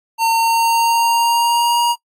square tone with pitch glide, 910 to 948.6 Hz, A#5 to A#5, -42 to +30 cents, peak -13 dBFS, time 0.18-1.96 s, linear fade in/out 50 ms, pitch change +72 cents, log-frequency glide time 0.3-1.81 s, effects noise-tail reverb RT60 0.1 s tail -23 dB re dry + AAC 64 kbps

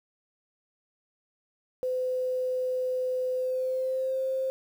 sine tone with pitch glide, 509 to 526.6 Hz, C5 to C5, -48 to +11 cents, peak -26 dBFS, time 1.83-4.5 s, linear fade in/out 0 ms, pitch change +59 cents, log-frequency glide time 3.34-4.21 s, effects 9-bit

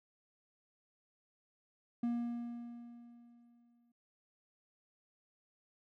triangle tone with exponential decay, 237.3 Hz, A#3, 31 cents sharp, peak -29 dBFS, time 2.03-3.92 s, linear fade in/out 5 ms, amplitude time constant 410 ms, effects none

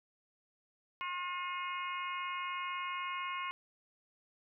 harmonic tone, 358 Hz, F4, 43 cents sharp, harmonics 3 / 4 / 5 / 6 / 7 / 8, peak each -38 / -48 / -53 / -43 / -47 / -47 dBFS, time 1.01-3.51 s, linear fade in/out 0 ms, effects none

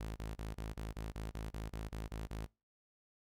sawtooth tone bursts, 54 Hz, A1, 32 cents flat, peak -36 dBFS, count 13, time 0-2.464 s, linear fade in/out 10 ms, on 160 ms, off 32 ms, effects noise-tail reverb RT60 0.3 s tail -26 dB re dry + MP3 96 kbps

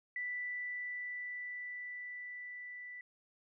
sine tone with level ramp, 1976 Hz, B6, in tune, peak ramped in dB -36 to -45 dBFS, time 0.16-3.01 s, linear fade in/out 2 ms, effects none

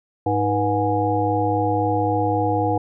harmonic tone with a mistuned harmonic, 103.83 Hz, G#2, in tune, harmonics 1 / 3 / 5 / 7 / 8, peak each -24 / -24 / -24 / -24 / -24 dBFS, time 0.26-2.78 s, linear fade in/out 5 ms, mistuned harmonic 5, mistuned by -110 cents, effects none

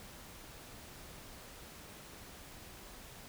silence, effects pink hiss -52 dBFS RMS until 3.28 s

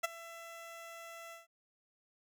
15% pulse tone with ADSR envelope, 669 Hz, E5, 25 cents sharp, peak -22 dBFS, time 0.03-1.47 s, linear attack 15 ms, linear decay 17 ms, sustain -19 dB, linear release 150 ms, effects none

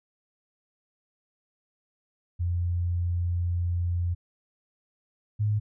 sine tone pair in turn, 87.31 / 105.43 Hz, F2 / G#2, 0 / +27 cents, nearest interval minor third, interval 327 cents, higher second, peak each -24 / -22 dBFS, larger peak second, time 2.39-4.15 / 5.39-5.6 s, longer first, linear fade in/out 20 ms, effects none

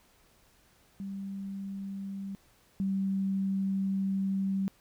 sine tone pair in turn, 196 / 193.75 Hz, G3 / G3, 0 / -20 cents, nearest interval unison, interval 20 cents, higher first, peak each -35 / -27 dBFS, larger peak second, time 1-2.35 / 2.8-4.68 s, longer second, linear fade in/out 0 ms, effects pink hiss -64 dBFS RMS until 4.8 s

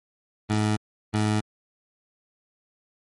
20% pulse tone pair in turn, 106.7 / 106.7 Hz, G#2 / G#2, +47 / +47 cents, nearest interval unison, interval 0 cents, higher neither, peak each -16 dBFS, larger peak neither, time 0.49-0.77 / 1.13-1.41 s, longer neither, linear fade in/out 20 ms, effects MP3 48 kbps

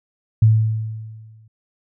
sine tone with exponential decay, 110 Hz, A2, in tune, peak -7 dBFS, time 0.42-1.48 s, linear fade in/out 5 ms, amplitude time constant 230 ms, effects none

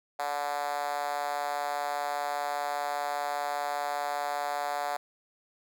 5% pulse tone with high-pass filter, 145 Hz, D3, 22 cents flat, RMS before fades -32 dBFS, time 0.19-4.97 s, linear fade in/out 5 ms, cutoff 690 Hz, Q 4.2, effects none

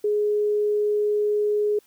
sine tone, 417.9 Hz, G#4, 11 cents sharp, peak -19 dBFS, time 0.04-1.79 s, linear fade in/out 5 ms, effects white hiss -60 dBFS RMS until 1.86 s

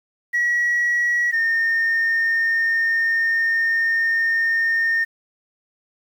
sine tone pair in turn, 1921 / 1826.2 Hz, B6 / A#6, -48 / -36 cents, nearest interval minor second, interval 88 cents, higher first, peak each -15 dBFS, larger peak neither, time 0.33-1.32 / 1.32-5.05 s, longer second, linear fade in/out 20 ms, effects tanh soft clip ceiling -14 dBFS + 8-bit

